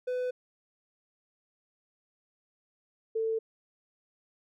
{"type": "tone pair in turn", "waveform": ["triangle", "sine"], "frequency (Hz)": [501, 446.3], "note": ["B4", "A4"], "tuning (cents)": [25, 25], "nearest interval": "major second", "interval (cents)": 200, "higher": "first", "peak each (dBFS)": [-27, -27], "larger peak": "neither", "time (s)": [[0.07, 0.31], [3.15, 3.39]], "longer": "neither", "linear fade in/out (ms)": 10, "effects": []}